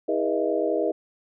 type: tone cluster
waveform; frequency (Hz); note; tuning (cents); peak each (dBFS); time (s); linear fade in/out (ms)
sine; 322.1 / 408.9 / 482.8 / 621 / 671; E4 / G#4 / B4 / D#5 / E5; -40 / -27 / -39 / -3 / +31; -28 / -27 / -27 / -27 / -32; 0.08-0.92; 10
effects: none